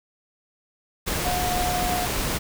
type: tone in noise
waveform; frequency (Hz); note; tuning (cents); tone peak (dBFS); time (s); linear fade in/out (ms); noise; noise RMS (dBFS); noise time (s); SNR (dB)
sine; 720; F#5; -47; -25; 1.24-2.07; 20; pink; -26; 1.06-2.39; -2
effects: none